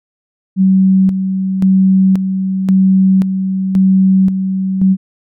sine tone with tremolo, 190 Hz, F#3, 46 cents sharp, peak -6 dBFS, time 0.56-4.97 s, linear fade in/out 50 ms, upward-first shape square, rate 0.94 Hz, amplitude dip 55%, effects none

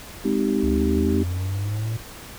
sine chord, Ab major seventh, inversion none, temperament just, 207.7 / 259.6 / 311.5 / 389.3 Hz, Ab3 / C4 / Eb4 / G4, 0 / -13 / +2 / -12 cents, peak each -24 / -24 / -25 / -25 dBFS, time 0.24-1.24 s, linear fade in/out 20 ms
triangle exponential sweep, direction up, 69 to 114.8 Hz, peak -21 dBFS, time 0.63-1.97 s, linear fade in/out 5 ms
effects pink hiss -40 dBFS RMS until 2.38 s

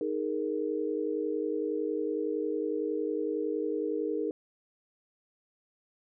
sine chord, D# suspended fourth, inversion none, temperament equal, 311.1 / 415.3 / 466.2 Hz, D#4 / G#4 / A#4, 0 / 0 / 0 cents, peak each -33 dBFS, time 0.01-4.31 s, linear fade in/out 2 ms, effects none

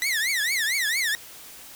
sawtooth tone with vibrato, 1939 Hz, B6, 32 cents flat, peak -19 dBFS, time 0.02-1.15 s, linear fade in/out 0 ms, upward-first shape triangle, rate 4.4 Hz, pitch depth 290 cents each way, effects white hiss -44 dBFS RMS until 1.75 s

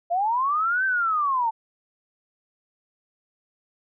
sine linear two-way sweep, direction up then down, 665 to 1568 to 877 Hz, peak -20 dBFS, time 0.1-1.51 s, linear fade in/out 20 ms, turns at 0.85 s, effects none

